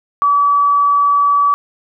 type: tone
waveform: sine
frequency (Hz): 1146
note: D6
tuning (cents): -43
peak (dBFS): -9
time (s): 0.22-1.54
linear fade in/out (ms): 0
effects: none